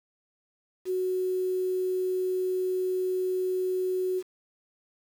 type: tone with quantisation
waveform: sine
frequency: 370 Hz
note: F#4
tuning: in tune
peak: -25 dBFS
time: 0.85-4.23 s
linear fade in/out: 50 ms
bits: 8
effects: none